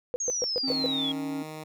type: tone bursts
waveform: sine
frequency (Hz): 493.9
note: B4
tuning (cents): 0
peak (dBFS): -25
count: 6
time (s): 0.14-0.86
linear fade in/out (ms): 0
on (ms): 20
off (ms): 120
type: exponential sweep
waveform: sine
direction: down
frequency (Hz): 6645 to 3268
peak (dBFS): -27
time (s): 0.2-1.12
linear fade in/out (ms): 5
type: tone with pitch glide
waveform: triangle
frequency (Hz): 267.4 to 279.2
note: C4 to C#4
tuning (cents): +38 to +13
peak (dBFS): -28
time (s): 0.63-1.43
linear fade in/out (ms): 10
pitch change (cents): +75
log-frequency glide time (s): 0.89-1.22
type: tone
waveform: 10% pulse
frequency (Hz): 155.56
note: D#3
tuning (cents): 0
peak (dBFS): -29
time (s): 0.67-1.64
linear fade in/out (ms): 10
effects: none